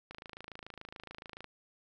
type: click train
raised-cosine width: 0.3 ms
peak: -29 dBFS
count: 37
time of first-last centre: 0.11-1.443 s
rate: 27 Hz
effects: none